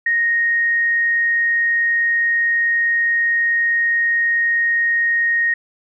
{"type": "tone", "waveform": "sine", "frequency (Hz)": 1864.7, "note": "A#6", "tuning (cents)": 0, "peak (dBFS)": -14, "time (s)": [0.06, 5.54], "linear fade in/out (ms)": 5, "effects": []}